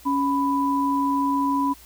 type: tone pair together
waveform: sine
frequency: 278.1 / 992 Hz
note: C#4 / B5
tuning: +6 / +7 cents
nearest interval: octave + minor seventh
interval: 2201 cents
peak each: -22 dBFS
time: 0.05-1.74 s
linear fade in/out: 20 ms
effects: added 60 Hz sine -51 dBFS peak until 1.85 s + white hiss -49 dBFS RMS until 1.85 s